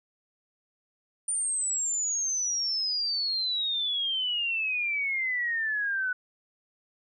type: exponential sweep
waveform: sine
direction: down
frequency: 9180 to 1480 Hz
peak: -26 dBFS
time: 1.28-6.13 s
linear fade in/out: 5 ms
effects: none